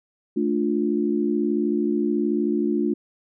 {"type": "chord", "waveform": "sine", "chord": "D minor", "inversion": "second", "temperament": "just", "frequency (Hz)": [220.2, 293.7, 352.4], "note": ["A3", "D4", "F4"], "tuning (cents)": [2, 0, 16], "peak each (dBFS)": [-24, -24, -24], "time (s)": [0.36, 2.94], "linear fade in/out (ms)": 10, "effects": []}